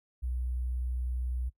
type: tone with sample-and-hold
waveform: sine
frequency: 62 Hz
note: B1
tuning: 7 cents sharp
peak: -30 dBFS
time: 0.22-1.5 s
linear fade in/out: 20 ms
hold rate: 11025 Hz
effects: noise-tail reverb RT60 0.1 s tail -19 dB re dry